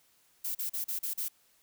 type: noise bursts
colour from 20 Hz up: violet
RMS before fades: -34 dBFS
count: 6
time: 0.44-1.285 s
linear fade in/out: 10 ms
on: 110 ms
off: 37 ms
effects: white hiss -67 dBFS RMS until 1.62 s